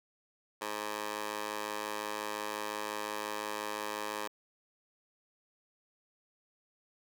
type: tone with high-pass filter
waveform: 15% pulse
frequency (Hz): 105.7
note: G#2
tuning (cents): +31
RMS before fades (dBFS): -38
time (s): 0.61-4.28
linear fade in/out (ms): 10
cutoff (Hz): 670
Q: 1.4
effects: none